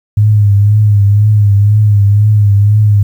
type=tone with vibrato; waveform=sine; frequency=103.5 Hz; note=G#2; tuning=5 cents flat; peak=-4 dBFS; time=0.17-3.03 s; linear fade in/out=5 ms; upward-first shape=triangle; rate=2 Hz; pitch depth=63 cents each way; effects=7-bit